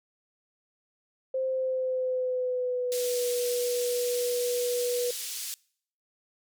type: tone with pitch glide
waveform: sine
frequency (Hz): 523.3 to 488.3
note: C5 to B4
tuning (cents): 0 to -20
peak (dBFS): -26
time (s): 1.34-5.11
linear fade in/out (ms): 5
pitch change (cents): -120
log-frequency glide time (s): 1.45-3.28
type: band-pass noise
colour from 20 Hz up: white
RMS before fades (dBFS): -36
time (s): 2.92-5.54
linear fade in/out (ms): 0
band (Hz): 3400 to 11000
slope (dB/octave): 12
effects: noise-tail reverb RT60 0.6 s tail -25 dB re dry